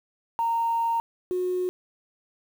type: tone pair in turn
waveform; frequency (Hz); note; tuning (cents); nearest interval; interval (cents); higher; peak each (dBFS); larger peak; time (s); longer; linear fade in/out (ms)
sine; 923 / 364; A#5 / F#4; -17 / -28; octave + major third; 1611; first; -21 / -23; first; 0.39-1 / 1.31-1.69; first; 0
effects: tanh soft clip ceiling -17 dBFS + 8-bit